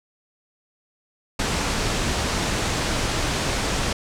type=low-pass noise; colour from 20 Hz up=pink; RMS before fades=-24 dBFS; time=1.39-3.93 s; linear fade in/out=5 ms; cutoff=8300 Hz; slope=24 dB/octave; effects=none